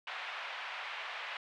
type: band-pass noise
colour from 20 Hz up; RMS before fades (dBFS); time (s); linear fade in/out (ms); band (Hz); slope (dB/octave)
white; -42; 0.07-1.37; 2; 680 to 2900; 24
effects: none